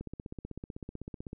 click train, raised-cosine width 3 ms, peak -27 dBFS, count 22, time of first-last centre 0.01-1.331 s, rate 15.9 Hz, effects none

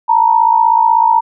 sine tone pair together, 895.8 / 952 Hz, A5 / A#5, +31 / +36 cents, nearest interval minor second, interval 105 cents, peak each -10 dBFS, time 0.08-1.21 s, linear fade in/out 20 ms, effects none

